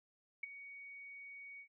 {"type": "tone with ADSR envelope", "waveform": "sine", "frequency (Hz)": 2240, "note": "C#7", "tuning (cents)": 18, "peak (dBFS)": -35, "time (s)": [0.43, 1.68], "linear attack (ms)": 6, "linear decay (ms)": 13, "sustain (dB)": -14, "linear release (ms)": 83, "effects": []}